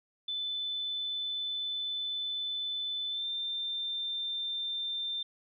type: tone with pitch glide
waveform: sine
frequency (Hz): 3512 to 3580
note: A7 to A7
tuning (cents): -4 to +29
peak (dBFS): -32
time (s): 0.28-5.23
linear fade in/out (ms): 5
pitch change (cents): +33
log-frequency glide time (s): 3.09-3.27
effects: none